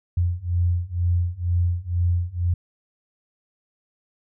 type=beating tone pair; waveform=sine; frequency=86.5 / 88.6 Hz; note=F2 / F2; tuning=-16 / +25 cents; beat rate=2.1 Hz; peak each=-23 / -22 dBFS; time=0.17-2.54 s; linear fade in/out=5 ms; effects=none